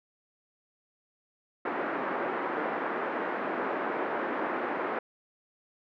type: band-pass noise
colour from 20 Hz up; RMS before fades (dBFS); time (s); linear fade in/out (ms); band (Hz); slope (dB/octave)
pink; -32; 1.65-4.99; 5; 280 to 1800; 24
effects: none